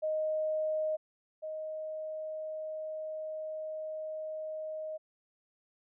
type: tone pair in turn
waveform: sine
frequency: 622.3 / 624.6 Hz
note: D#5 / D#5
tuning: 0 / +7 cents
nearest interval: unison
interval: 7 cents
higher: second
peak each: -29 / -36 dBFS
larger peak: first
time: 0.02-0.97 / 1.42-4.98 s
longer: second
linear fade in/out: 20 ms
effects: none

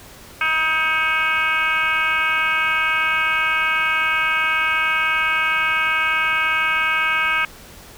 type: tone with frequency modulation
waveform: sine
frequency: 1900 Hz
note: A#6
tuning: 33 cents sharp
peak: -16 dBFS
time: 0.41-7.45 s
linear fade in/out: 2 ms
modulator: 316 Hz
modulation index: 2.4
effects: pink hiss -42 dBFS RMS until 7.97 s

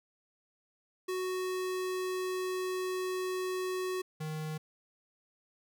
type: tone pair in turn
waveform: square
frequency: 370 / 155.57 Hz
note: F#4 / D#3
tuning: 0 / 0 cents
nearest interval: octave + minor third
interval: 1500 cents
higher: first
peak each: -33 / -36 dBFS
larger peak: first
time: 1.08-4.02 / 4.2-4.58 s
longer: first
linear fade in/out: 10 ms
effects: none

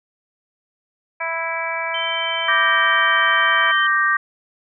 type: harmonic tone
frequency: 329.6 Hz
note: E4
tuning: in tune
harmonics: 2 / 3 / 4 / 5 / 6 / 7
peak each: -29 / -27 / -32 / -29 / -33 / -26 dBFS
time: 1.2-3.72 s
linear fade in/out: 10 ms
type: tone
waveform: sine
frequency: 3095 Hz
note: G7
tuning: 23 cents flat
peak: -24 dBFS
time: 1.94-3.87 s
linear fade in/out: 5 ms
type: chord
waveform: sine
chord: G minor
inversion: second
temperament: equal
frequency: 1174.7 / 1568 / 1864.7 Hz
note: D6 / G6 / Bb6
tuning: 0 / 0 / 0 cents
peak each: -19 dBFS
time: 2.48-4.17 s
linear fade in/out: 5 ms
effects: none

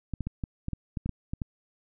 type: clicks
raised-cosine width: 5 ms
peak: -19 dBFS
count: 11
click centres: 0.137 / 0.207 / 0.27 / 0.438 / 0.684 / 0.733 / 0.972 / 1.06 / 1.093 / 1.335 / 1.418 s
effects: none

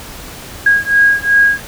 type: beating tone pair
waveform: sine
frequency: 1638 / 1640.7 Hz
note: G#6 / G#6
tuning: -24 / -22 cents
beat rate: 2.7 Hz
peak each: -11 dBFS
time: 0.66-1.6 s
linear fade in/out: 5 ms
effects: pink hiss -31 dBFS RMS until 1.67 s

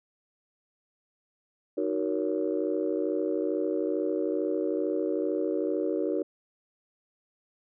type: chord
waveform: sine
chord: D# minor seventh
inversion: none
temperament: just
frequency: 311.1 / 373.4 / 466.7 / 560 Hz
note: D#4 / F#4 / A#4 / C#5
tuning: 0 / +16 / +2 / +18 cents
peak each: -30 / -30 / -31 / -33 dBFS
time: 1.77-6.23 s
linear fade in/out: 10 ms
effects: tanh soft clip ceiling -16 dBFS

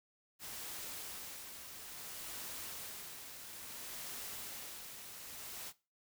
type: noise with tremolo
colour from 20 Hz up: white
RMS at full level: -45 dBFS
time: 0.39-5.73 s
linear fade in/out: 50 ms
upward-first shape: sine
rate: 0.59 Hz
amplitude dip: 45%
effects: noise-tail reverb RT60 0.3 s tail -19 dB re dry

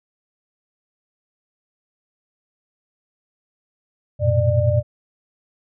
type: tone cluster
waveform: sine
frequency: 91.9 / 112 / 122.2 / 595 Hz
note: F#2 / A2 / B2 / D5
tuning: -11 / +31 / -18 / +22 cents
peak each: -20 dBFS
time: 4.19-4.83 s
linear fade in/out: 50 ms
effects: none

